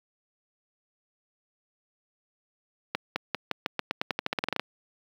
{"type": "accelerating click train", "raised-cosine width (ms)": 0.3, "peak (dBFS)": -10, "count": 18, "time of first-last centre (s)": [2.95, 4.596], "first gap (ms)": 210, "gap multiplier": 0.89, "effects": ["high-pass 150 Hz 12 dB/octave", "8-bit"]}